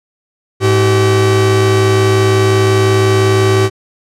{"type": "tone pair together", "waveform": "45% pulse", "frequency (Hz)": [105.8, 383.1], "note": ["G#2", "G4"], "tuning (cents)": [33, -40], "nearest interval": "octave + minor seventh", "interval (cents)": 2227, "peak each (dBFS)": -11, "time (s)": [0.6, 3.7], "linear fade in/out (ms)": 50, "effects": ["low-pass 9000 Hz 12 dB/octave"]}